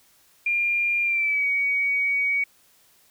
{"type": "tone with pitch glide", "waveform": "sine", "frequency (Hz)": [2400, 2252], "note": ["D7", "C#7"], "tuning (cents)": [37, 27], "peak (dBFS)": -20, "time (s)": [0.46, 2.44], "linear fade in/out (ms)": 5, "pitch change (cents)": -110, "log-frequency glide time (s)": [1.03, 1.47], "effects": ["white hiss -59 dBFS RMS until 3.1 s"]}